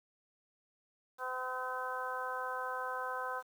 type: harmonic tone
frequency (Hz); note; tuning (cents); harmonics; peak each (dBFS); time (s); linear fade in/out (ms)
255.2; C4; -43; 2 / 3 / 4 / 5 / 6; -43 / -44 / -40 / -43 / -42; 1.18-3.43; 50
effects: 10-bit

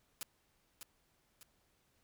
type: noise with echo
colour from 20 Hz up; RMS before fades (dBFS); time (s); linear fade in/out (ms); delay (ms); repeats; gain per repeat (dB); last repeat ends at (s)
white; -42; 0.21-0.23; 0; 600; 2; -7; 1.43
effects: pink hiss -75 dBFS RMS until 2.03 s

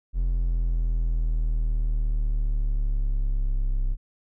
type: linear sweep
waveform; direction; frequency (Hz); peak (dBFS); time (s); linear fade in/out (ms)
triangle; down; 43.29 to 32.7; -19; 0.13-3.97; 50
effects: none

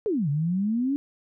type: exponential two-way sweep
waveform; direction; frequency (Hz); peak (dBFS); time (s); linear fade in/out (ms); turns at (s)
sine; down then up; 460.7 to 138.59 to 289.5; -22; 0.06-0.96; 0; 0.29
effects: none

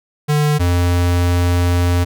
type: tone pair in turn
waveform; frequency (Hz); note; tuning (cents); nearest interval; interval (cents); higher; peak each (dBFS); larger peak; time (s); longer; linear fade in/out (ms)
square; 149 / 87.97; D3 / F2; +25 / +13; major sixth; 912; first; -13; neither; 0.28-0.59 / 0.59-2.05; second; 20
effects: none

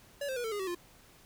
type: tone with pitch steps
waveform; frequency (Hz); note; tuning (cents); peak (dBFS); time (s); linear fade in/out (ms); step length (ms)
square; 569 / 524.8 / 484 / 446.4 / 411.7 / 379.8 / 350.3; C#5 / C5 / B4 / A4 / G#4 / F#4 / F4; +45 / +5 / -35 / +25 / -15 / +45 / +5; -34; 0.21-0.749; 5; 77
effects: pink hiss -59 dBFS RMS until 1.25 s

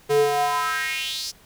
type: tone with high-pass filter sweep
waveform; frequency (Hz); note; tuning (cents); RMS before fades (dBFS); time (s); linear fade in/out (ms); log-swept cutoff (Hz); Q
square; 144.3; D3; -30; -23; 0.09-1.32; 20; 340 to 5500; 4.1
effects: pink hiss -53 dBFS RMS until 1.45 s

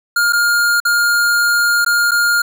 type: tone with dropouts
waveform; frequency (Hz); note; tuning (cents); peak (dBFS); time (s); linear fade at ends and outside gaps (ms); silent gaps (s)
square; 1413; F6; +20; -12; 0.16-2.42; 5; 0.325-0.331 / 0.802-0.851 / 1.848-1.862 / 2.11-2.116
effects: none

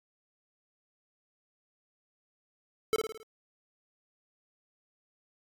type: tone with echo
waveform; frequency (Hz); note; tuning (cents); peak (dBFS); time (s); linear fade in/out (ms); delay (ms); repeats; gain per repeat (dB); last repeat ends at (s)
square; 440; A4; 0; -24; 2.93-2.96; 0; 54; 5; -5; 3.23
effects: AAC 64 kbps

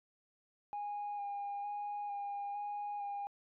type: tone with vibrato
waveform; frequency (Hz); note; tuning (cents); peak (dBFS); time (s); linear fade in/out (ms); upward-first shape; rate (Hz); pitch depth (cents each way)
sine; 816; G#5; -31; -36; 0.73-3.27; 0; square; 1.1; 15
effects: tanh soft clip ceiling -35 dBFS

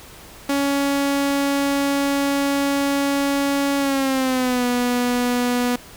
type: tone with pitch glide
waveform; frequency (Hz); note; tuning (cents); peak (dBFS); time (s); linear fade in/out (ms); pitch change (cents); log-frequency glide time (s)
sawtooth; 280 to 245.2; C#4 to B3; +18 to -12; -14; 0.49-5.76; 5; -230; 3.78-4.66
effects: pink hiss -42 dBFS RMS until 5.96 s

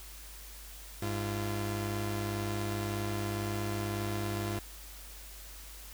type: tone pair together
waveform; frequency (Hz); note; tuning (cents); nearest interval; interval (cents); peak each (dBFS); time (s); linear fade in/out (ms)
sawtooth; 101.9 / 342.7; G#2 / F4; -32 / -33; octave + major sixth; 2099; -30 / -33; 1.02-4.59; 5
effects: added 50 Hz sine -48 dBFS peak until 5.93 s + white hiss -50 dBFS RMS until 5.93 s

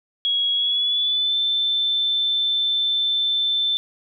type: tone with pitch glide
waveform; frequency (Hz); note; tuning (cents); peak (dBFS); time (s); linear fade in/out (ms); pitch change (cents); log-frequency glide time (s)
sine; 3322 to 3540; G#7 to A7; 0 to +10; -18; 0.25-3.77; 0; +110; 0.53-1.36
effects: none

